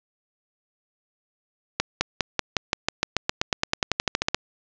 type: accelerating click train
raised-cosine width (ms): 0.2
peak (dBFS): -3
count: 22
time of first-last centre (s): 1.8-4.346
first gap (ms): 210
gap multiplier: 0.94
effects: resampled to 16000 Hz + 7-bit